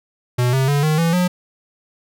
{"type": "tone with pitch steps", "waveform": "square", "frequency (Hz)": [123.47, 133.1, 143.48, 154.67, 166.73, 179.73], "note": ["B2", "C3", "D3", "D#3", "E3", "F3"], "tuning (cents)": [0, 30, -40, -10, 20, 50], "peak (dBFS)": -15, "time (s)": [0.38, 1.28], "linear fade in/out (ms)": 10, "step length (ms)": 150, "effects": []}